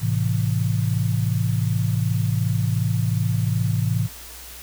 sine chord, A minor, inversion none, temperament equal with one note detuned, 108.11 / 130.81 / 164.81 Hz, A2 / C3 / E3, -30 / 0 / 0 cents, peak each -21 / -24 / -25 dBFS, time 0-4.09 s, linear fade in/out 50 ms, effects added 60 Hz sine -44 dBFS peak until 4.62 s + white hiss -40 dBFS RMS until 4.62 s

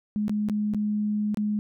sine tone with dropouts, 209.8 Hz, G#3, 18 cents sharp, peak -23 dBFS, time 0.16-1.59 s, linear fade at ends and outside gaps 0 ms, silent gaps 0.281-0.295 / 0.487-0.497 / 0.737-0.746 / 1.345-1.372 s, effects none

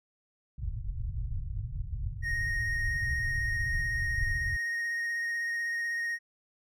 pink low-pass noise, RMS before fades -34 dBFS, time 0.58-4.57 s, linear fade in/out 5 ms, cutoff 130 Hz, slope 48 dB/octave
triangle tone with vibrato, 1864.7 Hz, A#6, in tune, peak -28 dBFS, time 2.22-6.19 s, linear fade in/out 50 ms, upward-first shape triangle, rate 16 Hz, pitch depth 15 cents each way
effects none

